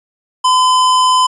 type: tone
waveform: square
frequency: 1017 Hz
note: C6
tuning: 50 cents flat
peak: -9 dBFS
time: 0.44-1.27 s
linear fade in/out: 10 ms
effects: resampled to 22050 Hz